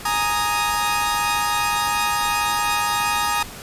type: chord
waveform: sawtooth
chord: Ab suspended second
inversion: none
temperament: equal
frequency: 830.6 / 932.3 / 1244.5 Hz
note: Ab5 / Bb5 / Eb6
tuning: 0 / 0 / 0 cents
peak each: -21 / -20 / -19 dBFS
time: 0.05-3.43 s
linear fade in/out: 5 ms
effects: pink hiss -36 dBFS RMS until 3.62 s + resampled to 32000 Hz